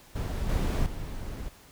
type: noise with level steps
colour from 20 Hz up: brown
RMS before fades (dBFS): -30 / -26 / -36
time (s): 0.15-1.49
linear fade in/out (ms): 10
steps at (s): 0.49 / 0.86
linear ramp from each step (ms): 2
effects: pink hiss -54 dBFS RMS until 1.71 s